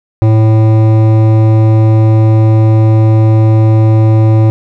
triangle tone with hard clipping, 110 Hz, A2, in tune, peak -6 dBFS, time 0.22-4.5 s, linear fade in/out 0 ms, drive 17 dB, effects none

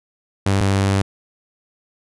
sawtooth tone pair in turn, 98 / 98 Hz, G2 / G2, 0 / 0 cents, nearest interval unison, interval 0 cents, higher neither, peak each -11 dBFS, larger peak neither, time 0.46-0.61 / 0.61-1.02 s, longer second, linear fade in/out 5 ms, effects resampled to 24000 Hz

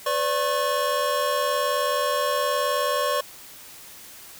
square tone cluster, 504 / 583 / 1089 Hz, B4 / D5 / C#6, +35 / -13 / -31 cents, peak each -29 / -26 / -26 dBFS, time 0.06-3.21 s, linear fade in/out 5 ms, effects white hiss -44 dBFS RMS until 4.39 s

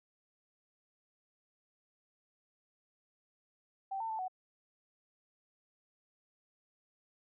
sine tone with pitch steps, 777 / 900 / 881 / 744 Hz, G5 / A5 / A5 / F#5, -16 / +39 / +2 / +9 cents, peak -35 dBFS, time 3.91-4.282 s, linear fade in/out 10 ms, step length 93 ms, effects none

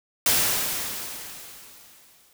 white noise with exponential decay, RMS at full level -19 dBFS, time 0.26-2.33 s, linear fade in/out 2 ms, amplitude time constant 450 ms, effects none

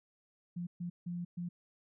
sine tone bursts at uneven times, 174.61 Hz, F3, in tune, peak -36 dBFS, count 4, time 0.56-0.67 / 0.8-0.9 / 1.06-1.25 / 1.37-1.49 s, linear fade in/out 10 ms, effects none

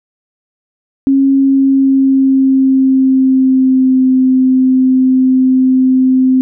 sine tone with pitch glide, 272 to 259 Hz, C#4 to C4, -33 to -17 cents, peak -6 dBFS, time 1.07-6.41 s, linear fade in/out 0 ms, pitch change -84 cents, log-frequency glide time 1.34-4.08 s, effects none

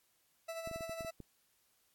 40% pulse tone with tremolo, 659.3 Hz, E5, in tune, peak -38 dBFS, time 0.48-1.11 s, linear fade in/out 10 ms, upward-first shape sine, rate 12 Hz, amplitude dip 50%
clicks, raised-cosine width 3 ms, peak -35 dBFS, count 8, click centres 0.674 / 0.713 / 0.76 / 0.808 / 0.895 / 1.008 / 1.048 / 1.203 s
effects white hiss -74 dBFS RMS until 1.94 s + AAC 64 kbps

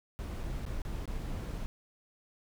brown noise with dropouts, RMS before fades -37 dBFS, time 0.19-1.66 s, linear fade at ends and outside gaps 0 ms, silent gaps 0.432-0.437 / 0.653-0.663 / 0.818-0.851 / 1.056-1.077 s, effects none

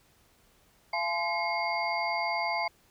sine tone cluster, 683 / 854 / 1029 / 2155 / 4696 Hz, F5 / G#5 / C6 / C#7 / D8, -39 / +48 / -29 / -49 / -1 cents, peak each -33 / -33 / -36 / -32 / -39 dBFS, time 0.93-2.68 s, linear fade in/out 5 ms, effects pink hiss -64 dBFS RMS until 2.9 s

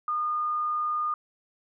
sine tone, 1220 Hz, D#6, 34 cents flat, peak -25 dBFS, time 0.08-1.14 s, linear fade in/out 2 ms, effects none

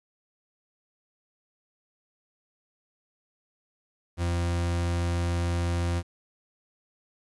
40% pulse tone, 86.3 Hz, F2, 20 cents flat, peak -24 dBFS, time 4.17-6.03 s, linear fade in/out 50 ms, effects resampled to 24000 Hz + 10-bit

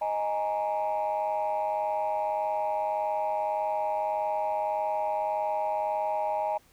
sine chord, D# suspended fourth, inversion none, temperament equal, 622.3 / 830.6 / 932.3 Hz, D#5 / G#5 / A#5, 0 / 0 / 0 cents, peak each -29 / -28 / -32 dBFS, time 0.01-6.58 s, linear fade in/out 10 ms, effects tanh soft clip ceiling -21 dBFS + pink hiss -61 dBFS RMS until 6.72 s

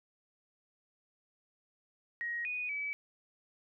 sine tone with pitch steps, 1887 / 2477 / 2291 Hz, A#6 / D#7 / D7, +21 / -8 / -44 cents, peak -34 dBFS, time 2.21-2.93 s, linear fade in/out 0 ms, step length 240 ms, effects none

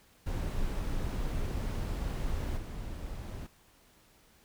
brown noise with level steps, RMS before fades -33 / -39 dBFS, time 0.26-3.47 s, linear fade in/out 10 ms, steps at 2.56 s, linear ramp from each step 20 ms, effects pink hiss -63 dBFS RMS until 4.44 s

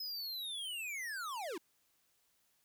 square linear sweep, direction down, 5140 to 292.7 Hz, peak -40 dBFS, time 0-1.58 s, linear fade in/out 5 ms, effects white hiss -75 dBFS RMS until 2.64 s

